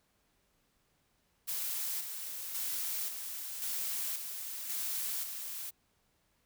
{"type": "noise with tremolo", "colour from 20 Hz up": "blue", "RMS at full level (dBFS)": -36, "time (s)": [1.47, 5.71], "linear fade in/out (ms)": 20, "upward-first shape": "square", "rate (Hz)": 0.93, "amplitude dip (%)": 45, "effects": ["pink hiss -74 dBFS RMS until 6.45 s"]}